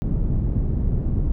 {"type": "low-pass noise", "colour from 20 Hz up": "pink", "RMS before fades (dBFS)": -21, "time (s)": [0.02, 1.32], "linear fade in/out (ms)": 0, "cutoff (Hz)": 180, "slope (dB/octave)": 12, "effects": []}